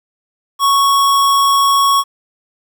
square tone, 1108.7 Hz, C#6, in tune, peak -10 dBFS, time 0.59-2.04 s, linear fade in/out 50 ms, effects 8-bit

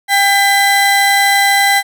35% pulse tone pair together, 796 / 2006 Hz, G5 / B6, +26 / +26 cents, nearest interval octave + major third, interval 1600 cents, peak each -10 dBFS, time 0.08-1.83 s, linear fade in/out 50 ms, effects none

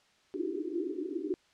white band-pass noise, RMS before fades -35 dBFS, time 0.34-1.34 s, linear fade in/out 0 ms, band 290 to 390 Hz, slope 96 dB/octave, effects white hiss -66 dBFS RMS until 1.53 s + low-pass 5000 Hz 12 dB/octave

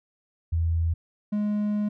sine / triangle tone pair in turn, 82.8 / 208.6 Hz, E2 / G#3, +8 / +8 cents, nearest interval octave + major third, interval 1600 cents, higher second, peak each -21 dBFS, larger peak neither, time 0.52-0.94 / 1.32-1.89 s, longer second, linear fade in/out 10 ms, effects none

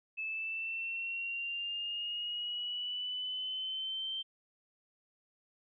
sine linear sweep, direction up, 2609 to 3134 Hz, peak -35 dBFS, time 0.17-4.23 s, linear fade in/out 20 ms, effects none

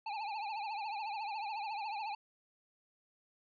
square tone with vibrato, 845 Hz, G#5, 30 cents sharp, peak -38 dBFS, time 0.06-2.15 s, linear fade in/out 5 ms, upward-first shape triangle, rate 14 Hz, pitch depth 130 cents each way, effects resampled to 11025 Hz

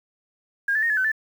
sine tone with pitch steps, 1621 / 1746 / 1850 / 1715 / 1522 / 1757 Hz, G#6 / A6 / A#6 / A6 / F#6 / A6, -42 / -14 / -14 / -45 / +48 / -3 cents, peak -19 dBFS, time 0.68-1.118 s, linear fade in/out 5 ms, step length 73 ms, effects 8-bit

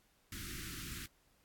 pink band-stop noise, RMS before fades -45 dBFS, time 0.32-1.06 s, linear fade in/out 2 ms, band 350 to 1300 Hz, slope 48 dB/octave, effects pink hiss -72 dBFS RMS until 1.44 s + AAC 64 kbps

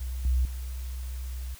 sine tone with level steps, 63 Hz, B1, 35 cents sharp, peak -30 / -21 / -32 dBFS, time 0-1.55 s, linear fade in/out 10 ms, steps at 0.25 / 0.45 s, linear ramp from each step 2 ms, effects white hiss -50 dBFS RMS until 1.59 s

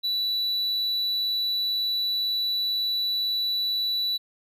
triangle tone, 3951 Hz, B7, in tune, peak -22 dBFS, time 0.03-4.18 s, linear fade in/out 20 ms, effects none

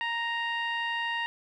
15% pulse tone with low-pass filter, 932.3 Hz, A#5, in tune, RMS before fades -31 dBFS, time 0.01-1.26 s, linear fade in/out 0 ms, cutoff 2400 Hz, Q 1.6, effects none

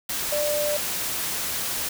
sine tone in noise, 592 Hz, D5, 14 cents sharp, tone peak -23 dBFS, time 0.32-0.77 s, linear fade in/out 5 ms, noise white, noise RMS -28 dBFS, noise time 0.09-1.89 s, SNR +2 dB, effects none

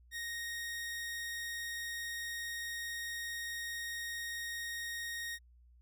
sawtooth tone, 1864.7 Hz, A#6, in tune, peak -35 dBFS, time 0.11-5.39 s, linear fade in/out 50 ms, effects added 60 Hz sine -59 dBFS peak until 5.81 s

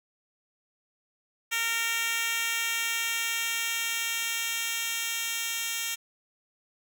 10% pulse tone with high-pass filter sweep, 460.4 Hz, A#4, 22 cents flat, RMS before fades -30 dBFS, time 1.51-5.96 s, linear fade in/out 20 ms, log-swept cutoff 2100 to 3500 Hz, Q 0.98, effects none

